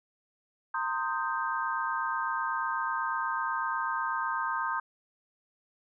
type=chord; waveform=sine; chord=C minor seventh; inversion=third; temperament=equal with one note detuned; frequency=918.4 / 1046.5 / 1244.5 / 1568 Hz; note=Bb5 / C6 / Eb6 / G6; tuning=-26 / 0 / 0 / 0 cents; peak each=-34 dBFS; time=0.74-4.8 s; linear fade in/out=5 ms; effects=none